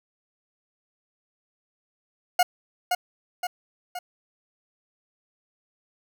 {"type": "tone with echo", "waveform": "40% pulse", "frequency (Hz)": 719, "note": "F#5", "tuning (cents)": -50, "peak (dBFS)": -15, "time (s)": [2.39, 2.43], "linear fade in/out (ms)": 5, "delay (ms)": 520, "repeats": 3, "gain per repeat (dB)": -5, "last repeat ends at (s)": 3.99, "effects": []}